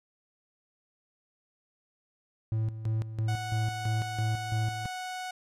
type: tone with tremolo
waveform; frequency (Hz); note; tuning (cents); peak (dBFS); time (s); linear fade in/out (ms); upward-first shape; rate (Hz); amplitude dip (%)
triangle; 110.5; A2; +8; -24; 2.52-4.86; 0; square; 3; 70
type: tone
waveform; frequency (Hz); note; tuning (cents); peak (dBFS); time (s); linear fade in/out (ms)
sawtooth; 738; F#5; -5; -31; 3.28-5.31; 5
effects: low-pass 10000 Hz 12 dB/octave